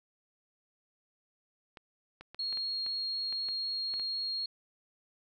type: clicks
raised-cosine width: 0.3 ms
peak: -31 dBFS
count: 10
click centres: 1.772 / 2.21 / 2.346 / 2.527 / 2.573 / 2.864 / 3.326 / 3.487 / 3.939 / 3.997 s
type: tone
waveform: sine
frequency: 4276 Hz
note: C8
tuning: 37 cents sharp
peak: -32 dBFS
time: 2.39-4.46 s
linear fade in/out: 5 ms
effects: none